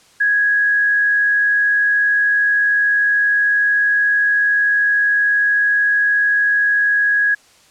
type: tone with frequency modulation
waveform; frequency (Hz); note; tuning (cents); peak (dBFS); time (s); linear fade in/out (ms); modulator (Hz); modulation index
sine; 1661.2; G#6; 0; -12; 0.2-7.35; 10; 80.5; 0.33
effects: white hiss -50 dBFS RMS until 7.7 s + low-pass 8000 Hz 12 dB/octave